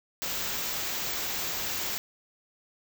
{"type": "band-stop noise", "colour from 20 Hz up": "white", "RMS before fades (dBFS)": -32, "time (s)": [0.22, 1.98], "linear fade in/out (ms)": 0, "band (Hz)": [7900, 13000], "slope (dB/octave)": 96, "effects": []}